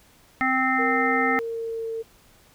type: harmonic tone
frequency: 260.8 Hz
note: C4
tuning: 5 cents flat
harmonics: 1 / 3 / 5 / 7 / 8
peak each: -26 / -26 / -26 / -26 / -26 dBFS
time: 0.41-1.39 s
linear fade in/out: 0 ms
type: tone with pitch glide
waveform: sine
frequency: 466.8 to 451.9 Hz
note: A#4 to A4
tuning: +2 to +46 cents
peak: -27 dBFS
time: 0.78-2.03 s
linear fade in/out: 20 ms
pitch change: -56 cents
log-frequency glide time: 1.02-1.89 s
effects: pink hiss -56 dBFS RMS until 2.54 s